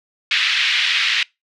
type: band-pass noise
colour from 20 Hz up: pink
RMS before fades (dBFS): -18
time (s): 0.31-1.23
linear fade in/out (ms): 2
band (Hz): 2000 to 3800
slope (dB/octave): 24
effects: noise-tail reverb RT60 0.2 s tail -24 dB re dry